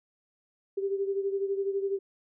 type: beating tone pair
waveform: sine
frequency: 392 / 404 Hz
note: G4 / G#4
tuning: 0 / -48 cents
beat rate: 12 Hz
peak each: -28 / -34 dBFS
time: 0.77-1.99 s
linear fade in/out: 10 ms
effects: none